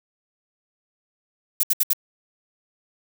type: noise bursts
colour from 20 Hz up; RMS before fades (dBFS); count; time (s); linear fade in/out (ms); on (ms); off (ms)
violet; -19; 4; 1.6-1.933; 5; 33; 67
effects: none